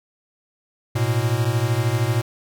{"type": "beating tone pair", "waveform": "square", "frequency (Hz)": [110, 123], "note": ["A2", "B2"], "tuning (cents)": [0, -7], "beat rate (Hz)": 13, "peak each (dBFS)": -22, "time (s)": [0.95, 2.22], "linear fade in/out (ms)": 10, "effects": []}